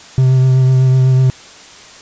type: tone with vibrato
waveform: triangle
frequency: 130 Hz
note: C3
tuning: 11 cents flat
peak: -5 dBFS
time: 0.18-1.3 s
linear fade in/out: 0 ms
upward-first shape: triangle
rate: 8 Hz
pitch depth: 21 cents each way
effects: white hiss -37 dBFS RMS until 2.01 s + resampled to 16000 Hz